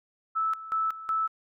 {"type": "tone with tremolo", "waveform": "sine", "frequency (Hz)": 1311, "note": "E6", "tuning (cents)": -10, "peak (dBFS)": -24, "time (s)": [0.35, 1.28], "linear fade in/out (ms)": 20, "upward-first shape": "square", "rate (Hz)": 2.7, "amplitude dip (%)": 80, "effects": []}